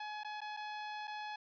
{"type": "tone with dropouts", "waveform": "sawtooth", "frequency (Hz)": 845, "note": "G#5", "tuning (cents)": 30, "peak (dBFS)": -37, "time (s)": [0, 1.36], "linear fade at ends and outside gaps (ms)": 5, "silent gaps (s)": [[0.235, 0.246], [0.406, 0.415], [0.567, 0.571], [1.073, 1.077]], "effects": ["resampled to 11025 Hz"]}